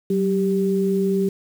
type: tone pair together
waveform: sine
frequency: 189.32 / 392 Hz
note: F#3 / G4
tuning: +40 / 0 cents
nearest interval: octave + minor second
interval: 1260 cents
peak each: -20 / -20 dBFS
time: 0.1-1.29 s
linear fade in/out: 5 ms
effects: 7-bit